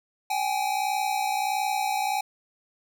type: tone pair together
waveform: square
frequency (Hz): 773.5 / 835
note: G5 / G#5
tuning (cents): -23 / +9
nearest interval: minor second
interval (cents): 132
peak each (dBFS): -28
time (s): 0.3-2.21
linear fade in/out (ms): 5
effects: none